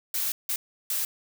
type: noise bursts at uneven times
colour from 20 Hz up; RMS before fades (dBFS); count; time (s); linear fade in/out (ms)
blue; -28; 3; 0.14-0.32 / 0.49-0.56 / 0.9-1.05; 2
effects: none